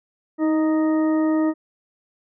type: harmonic tone with a mistuned harmonic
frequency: 311.1 Hz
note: D#4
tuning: in tune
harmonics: 1 / 2 / 3 / 4 / 6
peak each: -17 / -27 / -34 / -34 / -38 dBFS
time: 0.38-1.54 s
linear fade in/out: 50 ms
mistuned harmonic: 1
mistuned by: +20 cents
effects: none